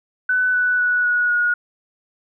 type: tone with pitch steps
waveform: sine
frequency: 1500 / 1486.2 / 1472.5 / 1459 / 1445.6 Hz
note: F#6 / F#6 / F#6 / F#6 / F#6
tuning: +23 / +7 / -9 / -25 / -41 cents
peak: -15 dBFS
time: 0.29-1.54 s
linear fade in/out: 5 ms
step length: 250 ms
effects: none